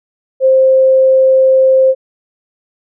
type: tone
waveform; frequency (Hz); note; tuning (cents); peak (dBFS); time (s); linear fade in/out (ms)
sine; 526; C5; +9; -5; 0.4-1.95; 50
effects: none